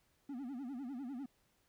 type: tone with vibrato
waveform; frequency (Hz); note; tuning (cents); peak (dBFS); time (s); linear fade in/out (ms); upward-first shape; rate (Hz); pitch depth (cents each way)
triangle; 260.6; C4; -7; -39; 0.29-1.26; 5; sine; 10; 180
effects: pink hiss -75 dBFS RMS until 1.68 s